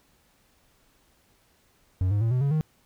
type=tone with pitch steps; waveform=triangle; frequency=92.5 / 102.64 / 113.88 / 126.36 / 140.2 / 155.57 Hz; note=F#2 / G#2 / A#2 / B2 / C#3 / D#3; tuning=0 / -20 / -40 / +40 / +20 / 0 cents; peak=-19 dBFS; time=2.01-2.61 s; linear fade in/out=0 ms; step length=100 ms; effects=pink hiss -64 dBFS RMS until 2.85 s